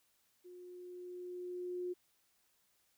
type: tone with level ramp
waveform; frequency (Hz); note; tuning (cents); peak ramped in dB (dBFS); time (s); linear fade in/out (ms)
sine; 358.7; F4; +46; -51 to -36; 0.44-1.94; 20
effects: white hiss -75 dBFS RMS until 2.97 s